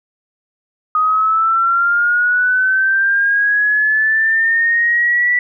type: linear sweep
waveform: sine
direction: up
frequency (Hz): 1244 to 1964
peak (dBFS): -11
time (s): 0.95-5.39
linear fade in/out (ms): 2
effects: none